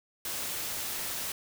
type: noise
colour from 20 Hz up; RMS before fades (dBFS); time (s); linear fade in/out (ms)
white; -35; 0.25-1.32; 2
effects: none